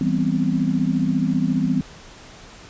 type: chord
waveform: sine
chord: C major seventh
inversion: first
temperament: equal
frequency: 164.81 / 196 / 246.9 / 261.6 Hz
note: E3 / G3 / B3 / C4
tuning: 0 / 0 / 0 / 0 cents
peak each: -23 dBFS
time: 0.01-1.81 s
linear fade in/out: 2 ms
effects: pink hiss -43 dBFS RMS until 2.69 s + resampled to 16000 Hz